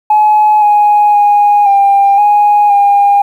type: tone with pitch steps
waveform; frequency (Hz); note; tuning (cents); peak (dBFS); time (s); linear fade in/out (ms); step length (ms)
sine; 849 / 832 / 824 / 797 / 828 / 808; G#5 / G#5 / G#5 / G5 / G#5 / G#5; +38 / +3 / -14 / +28 / -5 / -48; -3; 0.1-3.22; 5; 520
effects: tanh soft clip ceiling -1 dBFS + 7-bit